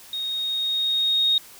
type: tone with level ramp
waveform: sine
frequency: 3729 Hz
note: A#7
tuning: in tune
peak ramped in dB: -26 to -16 dBFS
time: 0.13-1.38 s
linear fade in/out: 2 ms
effects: white hiss -46 dBFS RMS until 1.59 s